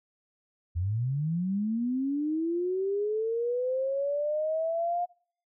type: linear sweep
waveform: sine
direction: up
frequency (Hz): 81.2 to 711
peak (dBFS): -26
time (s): 0.75-5.06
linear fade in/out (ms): 20
effects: noise-tail reverb RT60 0.6 s tail -26 dB re dry